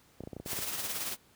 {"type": "clicks", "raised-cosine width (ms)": 2, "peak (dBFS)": -27, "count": 9, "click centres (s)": [0.206, 0.237, 0.274, 0.332, 0.366, 0.4, 0.461, 0.531, 0.589]}
{"type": "noise with tremolo", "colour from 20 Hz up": "white", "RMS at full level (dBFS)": -34, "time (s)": [0.45, 1.17], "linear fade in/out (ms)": 50, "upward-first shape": "sine", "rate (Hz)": 18, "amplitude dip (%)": 45}
{"effects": ["pink hiss -63 dBFS RMS until 1.35 s", "high-pass 60 Hz 12 dB/octave"]}